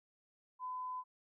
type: tone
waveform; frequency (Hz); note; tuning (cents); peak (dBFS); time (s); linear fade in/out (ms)
sine; 1010; B5; +39; -39; 0.59-1.04; 50
effects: none